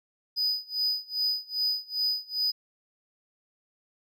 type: tone with tremolo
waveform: triangle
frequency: 4978 Hz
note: D#8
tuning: in tune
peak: -22 dBFS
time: 0.36-2.52 s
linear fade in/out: 20 ms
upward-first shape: sine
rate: 2.5 Hz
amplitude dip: 95%
effects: none